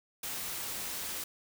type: noise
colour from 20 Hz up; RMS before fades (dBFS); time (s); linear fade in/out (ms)
white; -38; 0.23-1.24; 5
effects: none